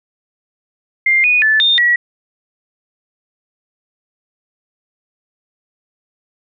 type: tone with pitch steps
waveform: sine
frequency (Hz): 2100 / 2475 / 1746 / 3638 / 1925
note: C7 / D#7 / A6 / A#7 / B6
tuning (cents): +6 / -10 / -14 / -43 / -45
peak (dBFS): -9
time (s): 1.06-1.96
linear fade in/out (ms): 5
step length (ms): 180
effects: none